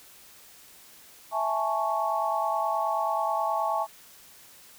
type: chord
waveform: sine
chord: A major seventh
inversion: second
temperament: equal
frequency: 659.3 / 830.6 / 880 / 1108.7 Hz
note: E5 / G#5 / A5 / C#6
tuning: 0 / 0 / 0 / 0 cents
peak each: -30 dBFS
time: 1.31-3.87 s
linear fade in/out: 50 ms
effects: white hiss -52 dBFS RMS until 4.78 s